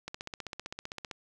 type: click train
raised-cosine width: 0.2 ms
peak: -21 dBFS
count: 17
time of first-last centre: 0.08-1.112 s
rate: 15.5 Hz
effects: none